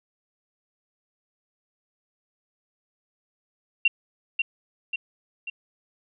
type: tone with echo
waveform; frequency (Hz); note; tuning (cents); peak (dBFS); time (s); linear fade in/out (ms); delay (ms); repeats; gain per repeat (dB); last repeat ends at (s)
sine; 2749; F7; -28; -15; 3.85-3.88; 5; 540; 3; -5; 5.5
effects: none